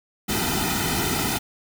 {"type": "noise with comb filter", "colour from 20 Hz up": "pink", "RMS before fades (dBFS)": -24, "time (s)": [0.28, 1.39], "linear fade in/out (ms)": 20, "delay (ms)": 1.8, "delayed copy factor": -0.95, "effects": []}